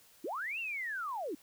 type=linear two-way sweep; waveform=sine; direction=up then down; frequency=261.3 to 2800 to 261.3 Hz; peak=-35 dBFS; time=0.24-1.35 s; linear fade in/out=5 ms; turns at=0.59 s; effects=white hiss -62 dBFS RMS until 1.42 s